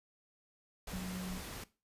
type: tone in noise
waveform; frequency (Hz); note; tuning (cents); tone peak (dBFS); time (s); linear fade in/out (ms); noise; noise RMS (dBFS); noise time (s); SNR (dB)
sine; 183.7; F#3; -12; -38; 0.93-1.38; 5; pink; -45; 0.87-1.64; +4
effects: noise-tail reverb RT60 0.3 s tail -18 dB re dry + resampled to 32000 Hz